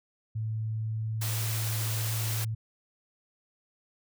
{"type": "tone with pitch glide", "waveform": "sine", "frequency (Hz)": [110, 110.96], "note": ["A2", "A2"], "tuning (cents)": [0, 15], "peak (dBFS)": -29, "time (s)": [0.35, 2.55], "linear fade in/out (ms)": 10, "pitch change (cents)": 15, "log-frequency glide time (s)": [0.67, 1.98]}
{"type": "high-pass noise", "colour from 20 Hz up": "white", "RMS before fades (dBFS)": -35, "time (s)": [1.21, 2.45], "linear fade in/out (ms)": 10, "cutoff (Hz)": 260, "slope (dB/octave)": 96}
{"effects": []}